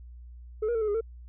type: tone with pitch steps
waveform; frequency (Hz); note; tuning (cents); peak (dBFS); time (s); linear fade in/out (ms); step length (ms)
sine; 430.9 / 474.8 / 449.9 / 428.1 / 409.8 / 451.7; A4 / A#4 / A4 / A4 / G#4 / A4; -36 / +32 / +39 / -47 / -23 / +45; -22; 0.62-1.01; 10; 65
effects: tanh soft clip ceiling -24 dBFS + added 60 Hz sine -43 dBFS peak until 1.28 s